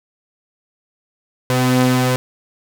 sawtooth tone pair together, 127.5 / 253.4 Hz, C3 / B3, -44 / +45 cents, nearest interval octave, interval 1189 cents, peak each -12 dBFS, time 1.5-2.16 s, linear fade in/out 0 ms, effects none

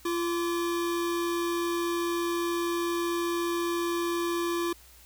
square tone pair together, 343.2 / 1154.4 Hz, F4 / D6, -30 / -30 cents, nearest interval octave + major sixth, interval 2100 cents, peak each -28 / -37 dBFS, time 0.05-4.73 s, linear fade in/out 5 ms, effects added 60 Hz sine -56 dBFS peak until 5.05 s + white hiss -55 dBFS RMS until 5.05 s

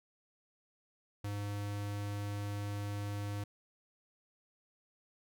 square tone, 102.2 Hz, G#2, 27 cents flat, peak -37 dBFS, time 1.24-3.44 s, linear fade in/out 5 ms, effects none

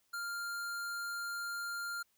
square tone, 1398 Hz, F6, 1 cent sharp, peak -38 dBFS, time 0.13-2.03 s, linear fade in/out 10 ms, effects white hiss -75 dBFS RMS until 2.17 s

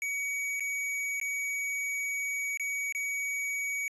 square tone with dropouts, 2259 Hz, C#7, 32 cents sharp, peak -31 dBFS, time 0.02-3.88 s, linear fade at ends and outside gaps 1 ms, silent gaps 0.597-0.605 / 1.2-1.213 / 2.573-2.597 / 2.924-2.949 s, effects resampled to 24000 Hz

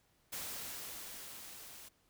white noise with level ramp, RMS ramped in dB -42 to -53 dBFS, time 0.32-1.89 s, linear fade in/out 10 ms, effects pink hiss -73 dBFS RMS until 2.09 s

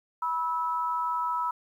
sine tone pair together, 978.3 / 1304 Hz, B5 / E6, -17 / -19 cents, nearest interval perfect fourth, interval 498 cents, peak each -28 / -30 dBFS, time 0.22-1.51 s, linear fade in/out 5 ms, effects 10-bit

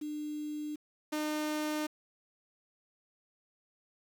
sine / sawtooth tone pair in turn, 300 / 304.2 Hz, D4 / D#4, +37 / -39 cents, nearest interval unison, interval 24 cents, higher second, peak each -35 / -28 dBFS, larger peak second, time 0.01-0.76 / 1.12-1.87 s, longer neither, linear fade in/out 10 ms, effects 9-bit

